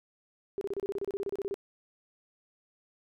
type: tone bursts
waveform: sine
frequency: 396.9 Hz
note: G4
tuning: 22 cents sharp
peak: -30 dBFS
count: 16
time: 0.58-1.542 s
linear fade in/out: 0 ms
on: 32 ms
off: 30 ms
effects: none